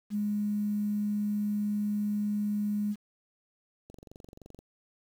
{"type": "tone", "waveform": "sine", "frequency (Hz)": 207.7, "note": "G#3", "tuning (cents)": 0, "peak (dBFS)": -27, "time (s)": [0.1, 2.96], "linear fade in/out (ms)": 50}
{"type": "click train", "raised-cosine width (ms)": 2, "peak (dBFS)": -35, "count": 17, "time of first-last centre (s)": [3.9, 4.59], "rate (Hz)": 23.2}
{"effects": ["9-bit"]}